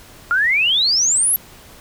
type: exponential sweep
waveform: sine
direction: up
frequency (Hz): 1370 to 11840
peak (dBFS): -13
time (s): 0.31-1.36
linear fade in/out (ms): 0
effects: pink hiss -43 dBFS RMS until 1.8 s